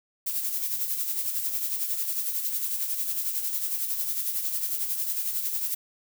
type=noise with tremolo; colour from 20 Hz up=violet; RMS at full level=-27 dBFS; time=0.26-5.75 s; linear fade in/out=10 ms; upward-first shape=sine; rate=11 Hz; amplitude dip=50%; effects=none